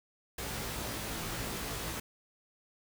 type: noise with comb filter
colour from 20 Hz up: pink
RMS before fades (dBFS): -38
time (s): 0.38-2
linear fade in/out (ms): 5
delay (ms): 18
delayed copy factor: +0.85
effects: none